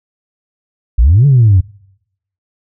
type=exponential two-way sweep; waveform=sine; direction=up then down; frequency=50.5 to 146.83 to 88.1 Hz; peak=-3 dBFS; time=0.98-1.61 s; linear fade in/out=10 ms; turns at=1.26 s; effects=noise-tail reverb RT60 0.8 s tail -25 dB re dry + tanh soft clip ceiling -1 dBFS